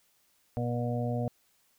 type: harmonic tone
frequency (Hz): 120.4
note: B2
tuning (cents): -44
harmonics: 1 / 2 / 4 / 5 / 6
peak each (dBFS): -31 / -34 / -37 / -38 / -39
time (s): 0.57-1.28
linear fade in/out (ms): 0
effects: white hiss -69 dBFS RMS until 1.78 s